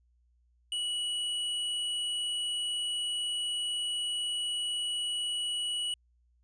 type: tone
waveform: square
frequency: 2934 Hz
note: F#7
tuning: 15 cents flat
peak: -31 dBFS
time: 0.72-5.94 s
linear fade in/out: 2 ms
effects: added 60 Hz sine -65 dBFS peak until 6.43 s + resampled to 22050 Hz